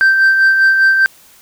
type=tone with tremolo; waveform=sine; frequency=1563 Hz; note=G6; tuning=6 cents flat; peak=-3 dBFS; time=0.01-1.06 s; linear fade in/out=0 ms; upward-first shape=sine; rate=5 Hz; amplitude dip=50%; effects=tanh soft clip ceiling -5 dBFS + white hiss -45 dBFS RMS until 1.41 s